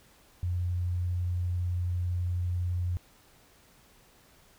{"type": "tone with vibrato", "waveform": "sine", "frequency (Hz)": 88.8, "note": "F2", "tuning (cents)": 29, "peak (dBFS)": -27, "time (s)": [0.43, 2.97], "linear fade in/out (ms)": 0, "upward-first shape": "sine", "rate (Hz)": 18, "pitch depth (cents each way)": 9, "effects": ["pink hiss -60 dBFS RMS until 4.58 s"]}